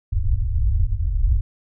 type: low-pass noise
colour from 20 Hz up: pink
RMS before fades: -19 dBFS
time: 0.12-1.41 s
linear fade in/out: 5 ms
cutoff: 110 Hz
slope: 96 dB/octave
effects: none